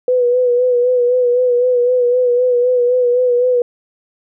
sine tone with vibrato, 493.9 Hz, B4, in tune, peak -10 dBFS, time 0.08-3.62 s, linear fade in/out 2 ms, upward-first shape sine, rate 3.9 Hz, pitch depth 40 cents each way, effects none

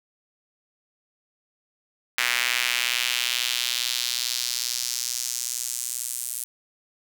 sawtooth tone with high-pass filter sweep, 122.3 Hz, B2, 16 cents flat, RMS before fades -27 dBFS, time 2.18-6.44 s, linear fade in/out 0 ms, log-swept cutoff 2000 to 9300 Hz, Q 1.8, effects none

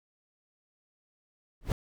brown noise with exponential growth, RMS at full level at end -20 dBFS, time 1.61-1.72 s, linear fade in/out 1 ms, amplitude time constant 22 ms, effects none

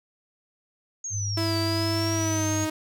sine linear two-way sweep, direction down then up, 6645 to 4594 to 6645 Hz, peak -30 dBFS, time 1.04-2.65 s, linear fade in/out 5 ms, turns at 1.57 s
sine tone with vibrato, 100.9 Hz, G#2, 49 cents flat, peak -27 dBFS, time 1.1-2.68 s, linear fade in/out 50 ms, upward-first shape sine, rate 1.2 Hz, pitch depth 13 cents each way
sawtooth tone with pitch glide, 329.6 to 312.7 Hz, E4 to D#4, 0 to +9 cents, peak -22 dBFS, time 1.37-2.7 s, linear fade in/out 5 ms, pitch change -91 cents, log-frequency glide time 2.13-2.48 s
effects none

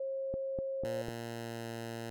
sine tone, 538 Hz, C5, 48 cents sharp, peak -34 dBFS, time 0-1.02 s, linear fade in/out 5 ms
click train, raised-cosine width 2 ms, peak -25 dBFS, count 4, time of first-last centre 0.34-1.084 s, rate 4.03 Hz
10% pulse tone with pitch glide, 116.54 to 115.4 Hz, A#2 to A#2, 0 to -17 cents, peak -31 dBFS, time 0.85-2.1 s, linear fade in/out 0 ms, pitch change -17 cents, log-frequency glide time 1.23-1.67 s
effects none

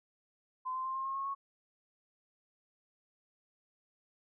sine tone with pitch steps, 1028 / 1039.9 / 1052 / 1064.3 / 1076.6 / 1089.1 / 1101.8 Hz, C6 / C6 / C6 / C6 / C6 / C#6 / C#6, -31 / -11 / +9 / +29 / +49 / -31 / -11 cents, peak -34 dBFS, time 0.65-1.35 s, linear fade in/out 20 ms, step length 100 ms, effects none

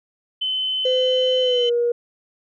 sine tone, 3047 Hz, G7, 50 cents flat, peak -20 dBFS, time 0.41-1.7 s, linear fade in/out 10 ms
sine tone with pitch glide, 511 to 476.8 Hz, C5 to A#4, -41 to +39 cents, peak -16 dBFS, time 0.85-1.92 s, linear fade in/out 5 ms, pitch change -120 cents, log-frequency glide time 1.41-1.69 s
effects tanh soft clip ceiling -10 dBFS

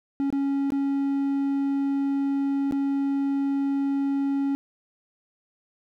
triangle tone with dropouts, 277.2 Hz, C#4, in tune, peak -20 dBFS, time 0.2-4.55 s, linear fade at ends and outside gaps 0 ms, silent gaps 0.303-0.326 / 0.704-0.721 / 2.711-2.723 s, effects none

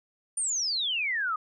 sine exponential sweep, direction down, 9397 to 1217 Hz, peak -26 dBFS, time 0.37-1.36 s, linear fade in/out 5 ms, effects none

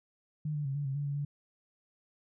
sine tone with pitch steps, 151.7 / 147.5 / 136.3 / 144.5 / 135.2 / 144.2 / 142 / 144.1 Hz, D#3 / D3 / C#3 / D3 / C#3 / D3 / C#3 / D3, -44 / +8 / -29 / -28 / -43 / -31 / +42 / -33 cents, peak -31 dBFS, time 0.45-1.25 s, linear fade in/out 5 ms, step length 100 ms, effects none

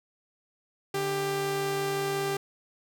sawtooth tone pair together, 146.83 / 394.9 Hz, D3 / G4, 0 / +13 cents, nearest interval octave + perfect fourth, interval 1713 cents, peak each -32 / -24 dBFS, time 0.94-2.37 s, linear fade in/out 5 ms, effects none

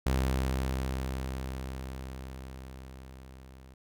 sawtooth tone with level ramp, 65.41 Hz, C2, in tune, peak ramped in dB -21 to -46 dBFS, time 0.06-3.74 s, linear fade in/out 5 ms, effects none

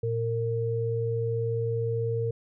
sine tone pair together, 114.8 / 459.2 Hz, A#2 / A#4, -26 / -26 cents, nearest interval 2 octaves, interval 2400 cents, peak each -28 dBFS, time 0.03-2.31 s, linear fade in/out 5 ms, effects none

